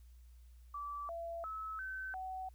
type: tone with pitch steps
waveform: sine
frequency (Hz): 1158 / 674 / 1297 / 1533 / 752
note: D6 / E5 / E6 / G6 / F#5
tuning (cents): -25 / +38 / -28 / -39 / +28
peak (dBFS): -40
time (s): 0.74-2.49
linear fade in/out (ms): 5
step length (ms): 350
effects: added 60 Hz sine -55 dBFS peak until 2.54 s + white hiss -75 dBFS RMS until 2.54 s